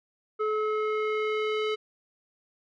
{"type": "tone with low-pass filter sweep", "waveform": "square", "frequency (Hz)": 429.7, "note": "A4", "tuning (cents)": -41, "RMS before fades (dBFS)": -28, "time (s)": [0.39, 1.76], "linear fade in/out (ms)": 20, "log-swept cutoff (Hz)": [1300, 3200], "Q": 2, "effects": []}